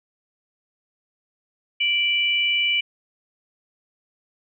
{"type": "tone pair together", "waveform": "sine", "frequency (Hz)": [2340, 2960], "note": ["D7", "F#7"], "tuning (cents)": [-7, 0], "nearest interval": "major third", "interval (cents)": 407, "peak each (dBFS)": -21, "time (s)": [1.8, 2.81], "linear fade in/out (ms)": 10, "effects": []}